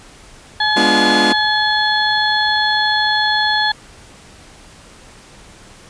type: harmonic tone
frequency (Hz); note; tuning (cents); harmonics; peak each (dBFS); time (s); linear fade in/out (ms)
853; G#5; +46; 1 / 2 / 4 / 5; -18 / -17 / -20 / -21; 0.6-3.72; 5
type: chord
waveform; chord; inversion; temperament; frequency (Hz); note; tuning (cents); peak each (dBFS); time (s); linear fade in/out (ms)
sawtooth; G# diminished seventh; none; equal; 207.7 / 246.9 / 293.7 / 349.2; G#3 / B3 / D4 / F4; 0 / 0 / 0 / 0; -16; 0.76-1.33; 10
effects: pink hiss -42 dBFS RMS until 5.89 s + resampled to 22050 Hz